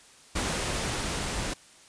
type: noise with level ramp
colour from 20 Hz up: pink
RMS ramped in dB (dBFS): -29 to -32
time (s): 0.35-1.54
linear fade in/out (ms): 10
effects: white hiss -54 dBFS RMS until 1.88 s + resampled to 22050 Hz